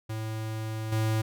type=tone with level steps; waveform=square; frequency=110 Hz; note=A2; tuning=in tune; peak=-32 / -25 dBFS; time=0.09-1.22 s; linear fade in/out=10 ms; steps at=0.92 s; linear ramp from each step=5 ms; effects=none